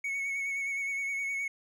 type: tone with vibrato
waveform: triangle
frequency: 2215 Hz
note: C#7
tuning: 2 cents flat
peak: -29 dBFS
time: 0.04-1.48 s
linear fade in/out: 5 ms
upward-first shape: sine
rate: 9.6 Hz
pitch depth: 25 cents each way
effects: none